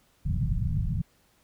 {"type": "low-pass noise", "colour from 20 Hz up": "white", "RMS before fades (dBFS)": -27, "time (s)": [0.25, 1.02], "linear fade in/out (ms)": 10, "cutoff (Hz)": 170, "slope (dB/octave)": 48, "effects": ["pink hiss -65 dBFS RMS until 1.43 s"]}